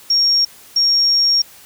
sine tone bursts at uneven times, 5560 Hz, F8, 9 cents flat, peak -11 dBFS, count 2, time 0.1-0.45 / 0.76-1.42 s, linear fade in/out 5 ms, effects white hiss -43 dBFS RMS until 1.65 s

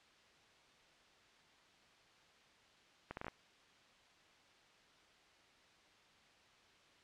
accelerating click train, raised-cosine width 0.5 ms, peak -28 dBFS, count 6, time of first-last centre 3.11-3.282 s, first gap 61 ms, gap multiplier 0.71, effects white hiss -66 dBFS RMS until 7.03 s + low-pass 4000 Hz 12 dB/octave

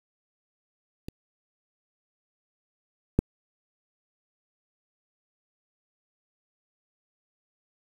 clicks, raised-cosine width 3 ms, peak -23 / -6 dBFS, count 2, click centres 1.085 / 3.19 s, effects 7-bit

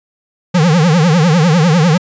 square tone with vibrato, 164.81 Hz, E3, in tune, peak -8 dBFS, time 0.54-1.98 s, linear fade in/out 10 ms, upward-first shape triangle, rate 10 Hz, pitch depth 230 cents each way, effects resampled to 16000 Hz

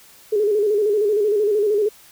sine tone with vibrato, 417.5 Hz, G#4, 9 cents sharp, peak -15 dBFS, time 0.32-1.89 s, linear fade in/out 10 ms, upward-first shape square, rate 13 Hz, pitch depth 58 cents each way, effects white hiss -48 dBFS RMS until 2.11 s

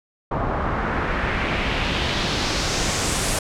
pink noise with low-pass filter sweep, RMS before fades -23 dBFS, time 0.31-3.39 s, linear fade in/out 5 ms, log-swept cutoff 990 to 9800 Hz, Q 1.7, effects none

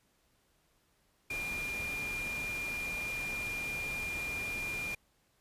sine tone in noise, 2406 Hz, D7, 41 cents sharp, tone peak -35 dBFS, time 1.3-4.95 s, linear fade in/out 5 ms, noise pink, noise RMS -44 dBFS, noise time 1.3-4.95 s, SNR +6 dB, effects pink hiss -72 dBFS RMS until 5.4 s + resampled to 32000 Hz

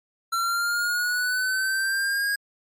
square linear sweep, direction up, 1352 to 1642 Hz, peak -23 dBFS, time 0.32-2.36 s, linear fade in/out 10 ms, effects MP3 64 kbps

